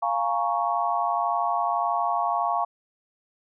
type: chord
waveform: sine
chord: Bb minor seventh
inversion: second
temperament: equal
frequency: 698.5 / 830.6 / 932.3 / 1108.7 Hz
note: F5 / Ab5 / Bb5 / Db6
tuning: 0 / 0 / 0 / 0 cents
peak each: -26 / -29 / -29 / -27 dBFS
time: 0.02-2.65 s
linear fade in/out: 10 ms
effects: none